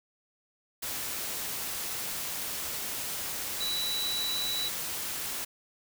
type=tone in noise; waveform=sine; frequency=3935 Hz; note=B7; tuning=7 cents flat; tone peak=-30 dBFS; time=3.6-4.69 s; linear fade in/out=10 ms; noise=white; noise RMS=-35 dBFS; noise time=0.82-5.45 s; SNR=+2 dB; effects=none